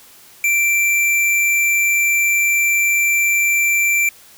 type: tone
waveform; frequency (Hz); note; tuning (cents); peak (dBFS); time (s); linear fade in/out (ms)
square; 2349; D7; 0; -14; 0.44-4.09; 2
effects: white hiss -45 dBFS RMS until 4.37 s